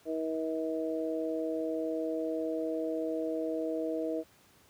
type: harmonic tone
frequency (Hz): 159.9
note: D#3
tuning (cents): +48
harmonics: 2 / 3 / 4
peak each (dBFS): -34 / -35 / -36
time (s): 0.05-4.24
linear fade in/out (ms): 50
effects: pink hiss -62 dBFS RMS until 4.69 s + high-pass 80 Hz 12 dB/octave

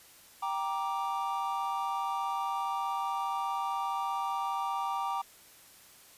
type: chord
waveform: triangle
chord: G minor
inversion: none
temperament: just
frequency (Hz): 784 / 940.8 / 1176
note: G5 / Bb5 / D6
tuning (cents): 0 / +16 / +2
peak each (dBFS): -33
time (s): 0.42-5.22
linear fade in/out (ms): 10
effects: white hiss -56 dBFS RMS until 6.17 s + resampled to 32000 Hz

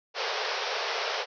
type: band-pass noise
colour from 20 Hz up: pink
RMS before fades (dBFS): -31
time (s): 0.14-1.26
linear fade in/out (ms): 50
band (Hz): 410 to 5700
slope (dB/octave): 96
effects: none

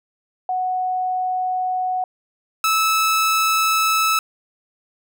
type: tone pair in turn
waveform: sine / sawtooth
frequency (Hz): 739 / 1306.1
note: F#5 / E6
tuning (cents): -2 / -16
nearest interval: minor seventh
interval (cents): 986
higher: second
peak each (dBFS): -19 / -12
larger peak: second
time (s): 0.49-2.04 / 2.64-4.19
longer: neither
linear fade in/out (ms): 2
effects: none

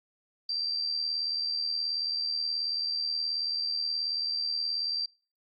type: tone with amplitude modulation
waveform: sine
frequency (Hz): 4699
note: D8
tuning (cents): 0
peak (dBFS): -26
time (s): 0.49-5.06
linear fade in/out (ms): 5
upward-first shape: sine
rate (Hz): 78.6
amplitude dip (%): 50
effects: noise-tail reverb RT60 0.4 s tail -26 dB re dry + AAC 64 kbps

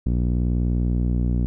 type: tone with low-pass filter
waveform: sawtooth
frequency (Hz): 60.3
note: B1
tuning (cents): -41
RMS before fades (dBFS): -21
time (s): 0.06-1.46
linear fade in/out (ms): 0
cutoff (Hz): 240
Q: 1.4
effects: none

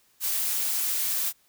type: noise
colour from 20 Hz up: blue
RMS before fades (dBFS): -27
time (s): 0.2-1.33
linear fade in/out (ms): 50
effects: white hiss -64 dBFS RMS until 1.48 s

